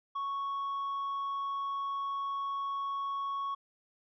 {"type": "tone with tanh clipping", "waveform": "sine", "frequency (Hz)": 1108.7, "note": "C#6", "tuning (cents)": 0, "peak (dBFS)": -33, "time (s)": [0.15, 3.55], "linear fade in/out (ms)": 10, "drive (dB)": 2, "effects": []}